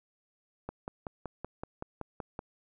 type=click train; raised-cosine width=1 ms; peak=-23 dBFS; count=10; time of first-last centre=0.69-2.391 s; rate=5.29 Hz; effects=none